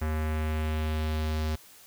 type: tone with low-pass filter sweep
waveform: square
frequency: 77.78 Hz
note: D#2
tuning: in tune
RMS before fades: -29 dBFS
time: 0.01-1.56 s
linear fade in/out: 10 ms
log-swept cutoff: 1800 to 5300 Hz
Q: 1.5
effects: white hiss -53 dBFS RMS until 1.86 s